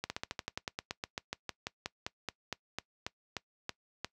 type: slowing click train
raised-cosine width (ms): 0.2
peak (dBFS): -18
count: 25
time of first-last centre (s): 0.04-4.046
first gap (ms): 60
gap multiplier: 1.08
effects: noise-tail reverb RT60 0.1 s tail -21 dB re dry + high-pass 60 Hz 12 dB/octave